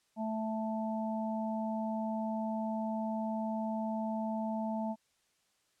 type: harmonic tone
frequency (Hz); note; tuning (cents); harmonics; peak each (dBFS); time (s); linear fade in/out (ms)
220; A3; 0; 1 / 3 / 4; -34 / -39 / -40; 0.16-4.96; 50
effects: white hiss -74 dBFS RMS until 5.8 s + low-pass 9000 Hz 12 dB/octave